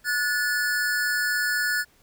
square tone pair together, 1459 / 1735.1 Hz, F#6 / A6, -25 / -25 cents, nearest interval minor third, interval 300 cents, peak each -26 dBFS, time 0.04-1.85 s, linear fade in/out 50 ms, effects pink hiss -60 dBFS RMS until 2.02 s

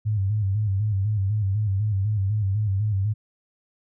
sine tone with vibrato, 101.8 Hz, G#2, 34 cents flat, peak -20 dBFS, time 0.05-3.14 s, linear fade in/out 20 ms, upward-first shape square, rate 4 Hz, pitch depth 86 cents each way, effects none

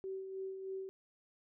sine tone with tremolo, 382.8 Hz, G4, 41 cents flat, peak -38 dBFS, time 0.04-0.89 s, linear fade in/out 0 ms, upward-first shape sine, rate 3.2 Hz, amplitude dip 45%, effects none

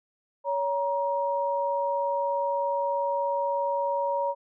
sine tone pair together, 562 / 945.2 Hz, C#5 / A#5, +24 / +24 cents, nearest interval major sixth, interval 900 cents, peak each -27 dBFS, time 0.44-4.35 s, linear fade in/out 50 ms, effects none

